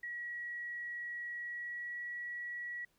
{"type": "tone with pitch glide", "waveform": "sine", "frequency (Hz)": [1918, 1929.1], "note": ["A#6", "B6"], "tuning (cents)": [49, -41], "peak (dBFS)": -39, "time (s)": [0.03, 2.85], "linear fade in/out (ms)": 5, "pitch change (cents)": 10, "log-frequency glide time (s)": [1.36, 2.02], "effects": ["pink hiss -75 dBFS RMS until 2.98 s"]}